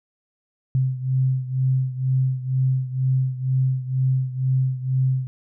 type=beating tone pair; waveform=sine; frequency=130 / 132.1 Hz; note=C3 / C3; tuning=-11 / +17 cents; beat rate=2.1 Hz; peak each=-20 / -24 dBFS; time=0.75-5.27 s; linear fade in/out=0 ms; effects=none